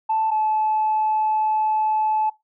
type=tone pair in turn; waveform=sine; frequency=880 / 864.4 Hz; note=A5 / A5; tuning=0 / -31 cents; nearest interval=unison; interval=31 cents; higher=first; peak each=-17 / -17 dBFS; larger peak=neither; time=0.09-0.31 / 0.31-2.3 s; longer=second; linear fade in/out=10 ms; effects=noise-tail reverb RT60 0.2 s tail -21 dB re dry + tanh soft clip ceiling -13 dBFS